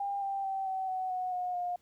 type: tone with pitch steps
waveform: sine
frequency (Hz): 800 / 786.7 / 773.6 / 760.8 / 748.2 / 735.7 / 723.5 / 711.5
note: G5 / G5 / G5 / F#5 / F#5 / F#5 / F#5 / F5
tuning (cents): +35 / +6 / -23 / +48 / +19 / -10 / -39 / +32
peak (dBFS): -31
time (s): 0-1.76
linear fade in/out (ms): 5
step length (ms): 220
effects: pink hiss -70 dBFS RMS until 1.81 s